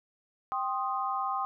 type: chord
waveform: sine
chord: C minor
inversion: second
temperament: equal with one note detuned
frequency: 784 / 1052.6 / 1244.5 Hz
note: G5 / C6 / Eb6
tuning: 0 / +10 / 0 cents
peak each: -33 dBFS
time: 0.52-1.45 s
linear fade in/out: 0 ms
effects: none